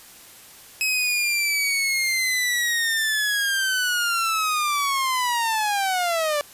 sawtooth linear sweep, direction down, 2560 to 576 Hz, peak -17 dBFS, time 0.81-6.41 s, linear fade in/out 0 ms, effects white hiss -46 dBFS RMS until 6.53 s + resampled to 32000 Hz

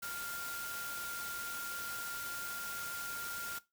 sine tone in noise, 1398 Hz, F6, 1 cent sharp, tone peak -42 dBFS, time 0.02-3.59 s, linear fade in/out 10 ms, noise white, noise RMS -44 dBFS, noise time 0.02-3.59 s, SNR -1 dB, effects noise-tail reverb RT60 0.2 s tail -17 dB re dry

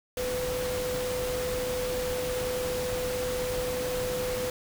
sine tone in noise, 501 Hz, B4, 25 cents sharp, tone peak -29 dBFS, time 0.17-4.5 s, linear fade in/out 2 ms, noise pink, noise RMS -35 dBFS, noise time 0.17-4.5 s, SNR +3 dB, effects none

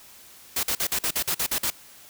white noise bursts, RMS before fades -25 dBFS, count 10, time 0.56-1.703 s, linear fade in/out 5 ms, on 72 ms, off 47 ms, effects white hiss -49 dBFS RMS until 2.09 s

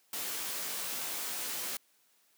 white noise with comb filter, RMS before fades -37 dBFS, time 0.13-1.77 s, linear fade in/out 2 ms, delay 16 ms, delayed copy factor +0.75, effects white hiss -69 dBFS RMS until 2.37 s + high-pass 200 Hz 12 dB/octave

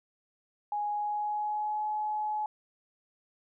sine tone with pitch glide, 830.6 to 849.5 Hz, G#5 to G#5, 0 to +39 cents, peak -29 dBFS, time 0.72-2.46 s, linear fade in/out 2 ms, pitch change +39 cents, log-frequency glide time 0.9-1.85 s, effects none

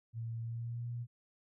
sine tone with pitch glide, 114.8 to 119.47 Hz, A#2 to A#2, -26 to +43 cents, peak -37 dBFS, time 0.13-1.07 s, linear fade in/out 50 ms, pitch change +69 cents, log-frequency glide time 0.41-0.87 s, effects none

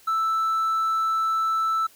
triangle tone, 1320 Hz, E6, 2 cents sharp, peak -18 dBFS, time 0.07-1.87 s, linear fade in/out 10 ms, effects tanh soft clip ceiling -15 dBFS + white hiss -54 dBFS RMS until 1.95 s

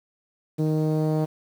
sawtooth tone with low-pass filter sweep, 155.3 Hz, D#3, 3 cents flat, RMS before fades -23 dBFS, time 0.58-1.26 s, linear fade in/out 20 ms, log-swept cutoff 420 to 670 Hz, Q 1.5, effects 8-bit

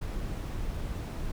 brown noise, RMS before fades -34 dBFS, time 0.01-1.32 s, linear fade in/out 10 ms, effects none

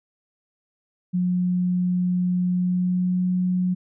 sine tone with pitch glide, 180 to 181.88 Hz, F#3 to F#3, -47 to -29 cents, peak -19 dBFS, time 1.13-3.75 s, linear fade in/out 20 ms, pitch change +18 cents, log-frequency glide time 2.53-3.27 s, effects none

